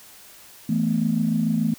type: chord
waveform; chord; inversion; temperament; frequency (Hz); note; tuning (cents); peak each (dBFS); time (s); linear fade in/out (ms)
sine; E suspended fourth; none; equal; 164.81 / 220 / 246.9; E3 / A3 / B3; 0 / 0 / 0; -24 / -21 / -25; 0.69-1.74; 5
effects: tanh soft clip ceiling -10 dBFS + white hiss -47 dBFS RMS until 1.78 s